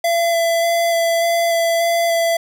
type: tone with vibrato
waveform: square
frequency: 674 Hz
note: E5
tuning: 38 cents sharp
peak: -15 dBFS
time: 0.04-2.37 s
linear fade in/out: 5 ms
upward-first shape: square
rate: 1.7 Hz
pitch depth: 10 cents each way
effects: none